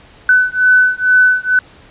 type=beating tone pair; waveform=sine; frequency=1502 / 1504.2 Hz; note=F#6 / F#6; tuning=+26 / +28 cents; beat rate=2.2 Hz; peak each=-11 dBFS; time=0.29-1.59 s; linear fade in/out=2 ms; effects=pink hiss -43 dBFS RMS until 1.9 s + resampled to 8000 Hz